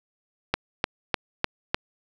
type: click train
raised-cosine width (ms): 0.3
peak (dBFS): -5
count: 5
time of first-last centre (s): 0.54-1.745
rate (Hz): 3.32
effects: none